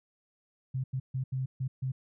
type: tone bursts at uneven times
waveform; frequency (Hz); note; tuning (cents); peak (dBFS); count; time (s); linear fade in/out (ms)
sine; 130.81; C3; 0; -29; 6; 0.74-0.84 / 0.93-1 / 1.14-1.24 / 1.32-1.46 / 1.6-1.68 / 1.82-1.92; 10
effects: none